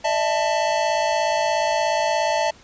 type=chord; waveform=square; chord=D suspended second; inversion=none; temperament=equal with one note detuned; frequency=602.4 / 659.3 / 880 Hz; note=D5 / E5 / A5; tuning=+44 / 0 / 0 cents; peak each=-25 / -24 / -23 dBFS; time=0.04-2.51 s; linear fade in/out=10 ms; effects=pink hiss -49 dBFS RMS until 2.63 s + resampled to 16000 Hz